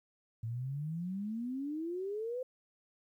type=exponential sweep; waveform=sine; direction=up; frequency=109.9 to 519 Hz; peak=-35 dBFS; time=0.43-2.43 s; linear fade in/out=5 ms; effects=12-bit